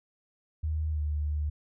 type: tone with pitch glide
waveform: sine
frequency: 77.78 to 74.7 Hz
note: D#2 to D2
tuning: 0 to +30 cents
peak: -27 dBFS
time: 0.63-1.5 s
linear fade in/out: 10 ms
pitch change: -70 cents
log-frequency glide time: 0.91-1.01 s
effects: none